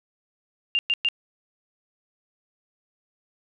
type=tone bursts; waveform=sine; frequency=2794 Hz; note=F7; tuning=in tune; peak=-19 dBFS; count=3; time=0.75-1.087 s; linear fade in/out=0 ms; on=39 ms; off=110 ms; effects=none